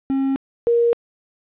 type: tone pair in turn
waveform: triangle / sine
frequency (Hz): 270 / 470.4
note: C#4 / A#4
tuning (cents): -45 / +16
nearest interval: minor seventh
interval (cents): 961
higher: second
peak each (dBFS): -15 / -13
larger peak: second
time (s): 0.1-0.36 / 0.67-0.93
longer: neither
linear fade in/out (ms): 0
effects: resampled to 8000 Hz + 9-bit